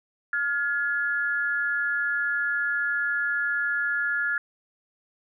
sine tone pair together, 1414.6 / 1700 Hz, F6 / G#6, +22 / +40 cents, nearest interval minor third, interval 318 cents, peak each -26 dBFS, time 0.33-4.38 s, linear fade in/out 2 ms, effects none

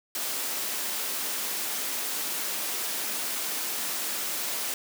white high-pass noise, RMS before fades -31 dBFS, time 0.15-4.74 s, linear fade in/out 2 ms, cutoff 200 Hz, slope 24 dB/octave, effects none

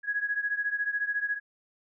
sine beating tone pair, 1661.2 / 1675.2 Hz, G#6 / G#6, 0 / +15 cents, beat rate 14 Hz, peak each -29 / -32 dBFS, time 0.03-1.4 s, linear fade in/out 50 ms, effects none

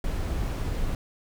brown noise, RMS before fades -28 dBFS, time 0.04-0.95 s, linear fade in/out 2 ms, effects none

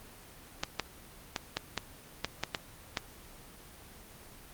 clicks, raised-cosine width 0.2 ms, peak -12 dBFS, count 9, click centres 0.635 / 0.797 / 1.362 / 1.57 / 1.777 / 2.246 / 2.436 / 2.548 / 2.972 s, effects pink hiss -52 dBFS RMS until 4.53 s + Opus 24 kbps

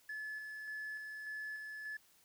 triangle tone with tremolo, 1722 Hz, A6, 38 cents flat, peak -38 dBFS, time 0.09-1.97 s, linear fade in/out 5 ms, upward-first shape square, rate 1.7 Hz, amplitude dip 35%, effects tanh soft clip ceiling -36 dBFS + white hiss -68 dBFS RMS until 2.24 s

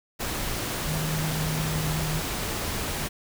sine tone in noise, 155.56 Hz, D#3, in tune, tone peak -27 dBFS, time 0.86-2.21 s, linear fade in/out 20 ms, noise pink, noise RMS -30 dBFS, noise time 0.19-3.09 s, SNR 0 dB, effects none

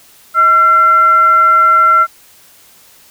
sine tone with frequency modulation, 1357 Hz, E6, 50 cents sharp, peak -5 dBFS, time 0.34-2.07 s, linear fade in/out 50 ms, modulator 723 Hz, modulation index 0.25, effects white hiss -44 dBFS RMS until 3.1 s

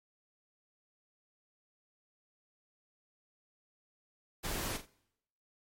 pink noise with echo, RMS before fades -37 dBFS, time 4.43-4.78 s, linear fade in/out 20 ms, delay 42 ms, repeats 2, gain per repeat -10 dB, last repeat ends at 4.864 s, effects noise-tail reverb RT60 0.8 s tail -23 dB re dry + MP3 64 kbps

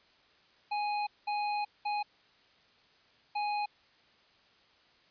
square tone bursts at uneven times, 830.6 Hz, G#5, in tune, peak -31 dBFS, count 4, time 0.71-1.07 / 1.27-1.65 / 1.85-2.03 / 3.35-3.66 s, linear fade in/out 10 ms, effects white hiss -64 dBFS RMS until 5.1 s + resampled to 11025 Hz

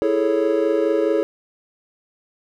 triangle chord, A major seventh, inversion second, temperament equal, 329.6 / 415.3 / 440 / 554.4 Hz, E4 / G#4 / A4 / C#5, 0 / 0 / 0 / 0 cents, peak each -20 dBFS, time 0.02-1.23 s, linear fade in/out 0 ms, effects none

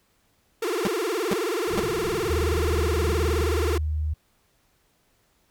45% pulse tone with vibrato, 396.5 Hz, G4, 20 cents sharp, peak -24 dBFS, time 0.62-3.78 s, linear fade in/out 5 ms, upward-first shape sine, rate 19 Hz, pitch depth 290 cents each way
sawtooth tone bursts, 199 Hz, G3, 26 cents sharp, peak -17 dBFS, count 3, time 0.85-1.796 s, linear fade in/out 0 ms, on 22 ms, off 440 ms
white low-pass noise, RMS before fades -36 dBFS, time 1.67-3.46 s, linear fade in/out 10 ms, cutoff 210 Hz, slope 96 dB/octave
sine tone with pitch glide, 77.78 to 76.66 Hz, D#2 to D#2, 0 to -25 cents, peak -23 dBFS, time 2.29-4.14 s, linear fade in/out 10 ms, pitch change -25 cents, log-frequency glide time 2.98-3.65 s
effects pink hiss -66 dBFS RMS until 5.5 s

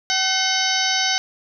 harmonic tone with a mistuned harmonic, 760 Hz, F#5, 46 cents sharp, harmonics 1 / 2 / 3 / 4 / 5 / 6 / 7 / 8, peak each -26 / -26 / -26 / -26 / -26 / -26 / -26 / -26 dBFS, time 0.1-1.18 s, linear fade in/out 0 ms, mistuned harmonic 3, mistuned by -99 cents, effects none

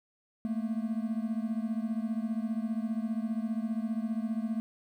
triangle beating tone pair, 218.2 / 233.2 Hz, A3 / A#3, -14 / +1 cents, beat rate 15 Hz, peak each -30 / -32 dBFS, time 0.45-4.6 s, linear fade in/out 0 ms, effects 11-bit

